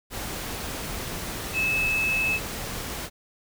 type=tone in noise; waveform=sine; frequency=2600 Hz; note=E7; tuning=24 cents flat; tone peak=-22 dBFS; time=1.53-2.4 s; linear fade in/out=50 ms; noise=pink; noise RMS=-33 dBFS; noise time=0.1-3.1 s; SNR=+8 dB; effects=none